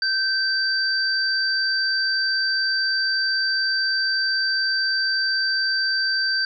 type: tone pair together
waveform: sine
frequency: 1554 / 4657 Hz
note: G6 / D8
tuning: -16 / -15 cents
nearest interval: octave + perfect fifth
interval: 1901 cents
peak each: -22 dBFS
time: 0.02-6.45 s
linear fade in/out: 2 ms
effects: none